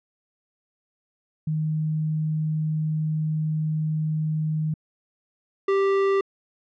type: tone pair in turn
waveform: sine / square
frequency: 155.56 / 392 Hz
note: D#3 / G4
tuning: 0 / 0 cents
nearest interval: octave + major third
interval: 1600 cents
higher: second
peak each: -22 / -19 dBFS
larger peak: second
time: 1.47-4.74 / 5.68-6.21 s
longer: first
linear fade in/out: 5 ms
effects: low-pass 2000 Hz 12 dB/octave